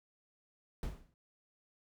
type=noise with exponential decay; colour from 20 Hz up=brown; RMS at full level=-35 dBFS; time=0.83-1.14 s; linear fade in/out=1 ms; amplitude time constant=66 ms; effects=none